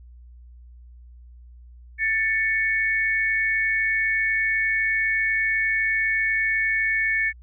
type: tone pair together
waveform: sine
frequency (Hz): 1772 / 2223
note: A6 / C#7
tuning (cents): +12 / +4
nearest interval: major third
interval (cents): 392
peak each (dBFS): -22 / -23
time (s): 1.98-7.33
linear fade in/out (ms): 50
effects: added 60 Hz sine -43 dBFS peak until 7.42 s